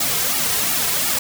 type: noise with flanger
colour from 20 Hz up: white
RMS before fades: -20 dBFS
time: 0-1.19 s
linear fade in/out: 5 ms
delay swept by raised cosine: 1.9 to 3.5 ms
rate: 2.8 Hz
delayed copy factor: -0.95
effects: none